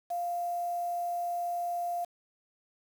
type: tone with quantisation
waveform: sine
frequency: 698.5 Hz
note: F5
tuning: in tune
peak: -30 dBFS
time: 0.1-2.05 s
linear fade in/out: 10 ms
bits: 8
effects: none